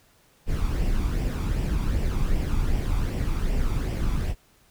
brown noise with flanger, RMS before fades -24 dBFS, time 0.46-4.35 s, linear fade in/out 50 ms, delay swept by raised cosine 0.37 to 0.88 ms, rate 2.6 Hz, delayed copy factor +0.5, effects pink hiss -60 dBFS RMS until 4.7 s

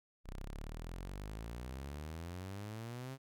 sawtooth exponential sweep, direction up, 30.34 to 136.6 Hz, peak -39 dBFS, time 0.24-3.18 s, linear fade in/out 50 ms, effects none

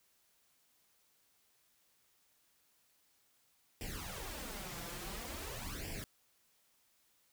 pink noise with flanger, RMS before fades -44 dBFS, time 3.81-6.04 s, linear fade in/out 0 ms, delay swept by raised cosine 0.38 to 5.88 ms, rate 0.48 Hz, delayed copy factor +0.8, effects white hiss -73 dBFS RMS until 7.32 s

